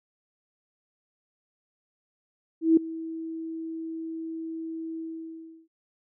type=tone with ADSR envelope; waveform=sine; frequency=324.9 Hz; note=E4; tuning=25 cents flat; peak=-13 dBFS; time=2.61-5.68 s; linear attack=160 ms; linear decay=4 ms; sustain=-19 dB; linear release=690 ms; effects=none